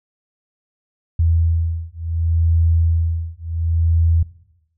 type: beating tone pair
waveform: sine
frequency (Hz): 82.41 / 83.1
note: E2 / E2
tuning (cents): 0 / +15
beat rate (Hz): 0.69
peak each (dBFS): -18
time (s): 1.19-4.23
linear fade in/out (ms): 5
effects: noise-tail reverb RT60 0.9 s tail -19 dB re dry